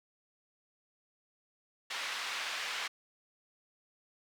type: band-pass noise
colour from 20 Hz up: pink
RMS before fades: -38 dBFS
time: 1.9-2.88 s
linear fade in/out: 10 ms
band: 1400 to 4200 Hz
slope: 12 dB/octave
effects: none